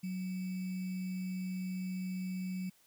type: tone with sample-and-hold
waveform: sine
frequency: 185 Hz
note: F#3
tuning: in tune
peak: -35 dBFS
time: 0.03-2.7 s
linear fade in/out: 10 ms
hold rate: 2450 Hz
effects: white hiss -67 dBFS RMS until 2.86 s